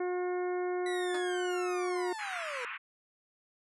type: harmonic tone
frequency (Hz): 360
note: F#4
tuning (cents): -47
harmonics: 1 / 2 / 3 / 4 / 5 / 6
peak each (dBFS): -31 / -39 / -46 / -47 / -50 / -50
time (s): 0-2.13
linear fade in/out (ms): 5
type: linear sweep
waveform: 30% pulse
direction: down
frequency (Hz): 1977 to 468.8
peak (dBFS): -36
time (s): 0.86-2.65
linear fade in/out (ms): 2
type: tone with exponential decay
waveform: 10% pulse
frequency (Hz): 311.1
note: D#4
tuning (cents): 0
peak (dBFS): -30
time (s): 1.14-1.28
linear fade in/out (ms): 5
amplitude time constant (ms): 30
type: band-pass noise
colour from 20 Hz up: pink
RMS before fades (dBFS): -40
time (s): 2.18-2.78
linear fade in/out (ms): 20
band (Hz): 1100 to 2700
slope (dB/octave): 48
effects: resampled to 24000 Hz